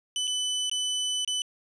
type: tone with dropouts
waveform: sawtooth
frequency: 3000 Hz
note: F#7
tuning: 23 cents sharp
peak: -23 dBFS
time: 0.16-1.42 s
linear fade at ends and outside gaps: 1 ms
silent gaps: 0.272-0.276 / 0.697-0.714 / 1.248-1.276 s
effects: resampled to 22050 Hz